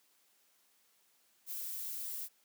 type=noise; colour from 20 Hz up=violet; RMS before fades=-41 dBFS; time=1.46-2.29 s; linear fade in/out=50 ms; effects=white hiss -71 dBFS RMS until 2.44 s + high-pass 200 Hz 12 dB/octave